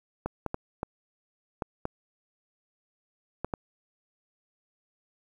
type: clicks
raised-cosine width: 1 ms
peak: -16 dBFS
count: 8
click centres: 0.26 / 0.463 / 0.544 / 0.831 / 1.622 / 1.854 / 3.446 / 3.538 s
effects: 9-bit